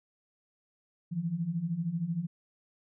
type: beating tone pair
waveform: sine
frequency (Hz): 159.5 / 172.5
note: D#3 / F3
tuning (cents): +43 / -21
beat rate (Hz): 13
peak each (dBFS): -35 / -31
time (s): 1.11-2.27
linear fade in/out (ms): 20
effects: none